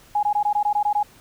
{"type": "tone bursts", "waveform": "sine", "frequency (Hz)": 830, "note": "G#5", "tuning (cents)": -1, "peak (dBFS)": -17, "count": 9, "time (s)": [0.15, 1.03], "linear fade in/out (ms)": 5, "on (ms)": 80, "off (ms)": 20, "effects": ["pink hiss -51 dBFS RMS until 1.2 s"]}